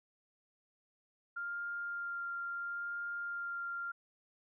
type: tone with vibrato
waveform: sine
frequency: 1396.9 Hz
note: F6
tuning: in tune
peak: -37 dBFS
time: 1.36-3.92 s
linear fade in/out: 10 ms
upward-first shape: sine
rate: 0.74 Hz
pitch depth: 9 cents each way
effects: none